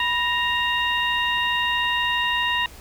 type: harmonic tone with a mistuned harmonic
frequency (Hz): 932.3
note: A#5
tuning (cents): 0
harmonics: 1 / 2 / 3 / 4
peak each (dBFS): -25 / -24 / -25 / -30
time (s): 0-2.66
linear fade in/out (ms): 2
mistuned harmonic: 1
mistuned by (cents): +86
effects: added 60 Hz sine -45 dBFS peak until 2.8 s + pink hiss -45 dBFS RMS until 2.8 s